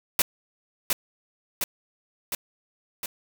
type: noise with echo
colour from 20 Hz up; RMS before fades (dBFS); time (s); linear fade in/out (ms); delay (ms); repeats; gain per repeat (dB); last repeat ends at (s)
white; -20; 0.19-0.22; 2; 710; 4; -3; 3.06
effects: none